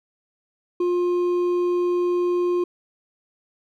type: tone with hard clipping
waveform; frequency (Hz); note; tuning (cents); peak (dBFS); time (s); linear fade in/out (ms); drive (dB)
triangle; 353.9; F4; +23; -20; 0.8-2.64; 5; 8
effects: none